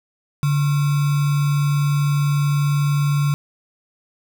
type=tone with sample-and-hold; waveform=sine; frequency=144.4 Hz; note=D3; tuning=29 cents flat; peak=-15 dBFS; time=0.43-3.34 s; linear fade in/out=0 ms; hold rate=1225 Hz; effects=none